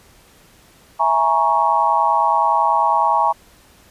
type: chord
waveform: sine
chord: A# half-diminished seventh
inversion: second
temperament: equal with one note detuned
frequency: 659.3 / 830.6 / 940.4 / 1108.7 Hz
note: E5 / G#5 / A#5 / C#6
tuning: 0 / 0 / +15 / 0 cents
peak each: -23 / -18 / -17 / -19 dBFS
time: 0.99-3.33 s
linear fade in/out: 20 ms
effects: pink hiss -50 dBFS RMS until 3.9 s + resampled to 32000 Hz